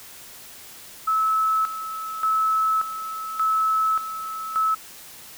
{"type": "tone with tremolo", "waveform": "sine", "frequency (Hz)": 1300, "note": "E6", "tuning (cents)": -24, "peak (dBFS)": -18, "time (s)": [1.07, 4.75], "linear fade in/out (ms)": 10, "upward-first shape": "square", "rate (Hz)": 0.86, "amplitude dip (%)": 70, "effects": ["white hiss -43 dBFS RMS until 5.37 s"]}